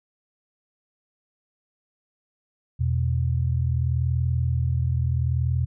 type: tone pair together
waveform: sine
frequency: 83.79 / 124.5 Hz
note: E2 / B2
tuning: +29 / +14 cents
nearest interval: perfect fifth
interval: 685 cents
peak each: -23 dBFS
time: 2.79-5.66 s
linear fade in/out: 20 ms
effects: none